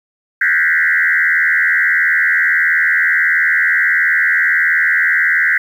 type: tone with frequency modulation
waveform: sine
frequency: 1760 Hz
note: A6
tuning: in tune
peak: -10 dBFS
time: 0.41-5.58 s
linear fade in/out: 5 ms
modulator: 81.5 Hz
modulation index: 3.3
effects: 7-bit